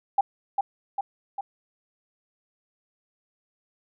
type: tone with echo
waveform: sine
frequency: 797 Hz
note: G5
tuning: 28 cents sharp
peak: -16 dBFS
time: 0.18-0.21 s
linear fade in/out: 5 ms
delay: 400 ms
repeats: 3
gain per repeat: -4 dB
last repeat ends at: 1.41 s
effects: none